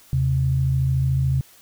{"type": "tone pair together", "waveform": "sine", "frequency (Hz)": [78.7, 132.36], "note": ["D#2", "C3"], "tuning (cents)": [20, 20], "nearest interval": "major sixth", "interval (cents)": 900, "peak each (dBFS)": [-24, -18], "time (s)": [0.13, 1.41], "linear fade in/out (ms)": 0, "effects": ["white hiss -51 dBFS RMS until 1.61 s"]}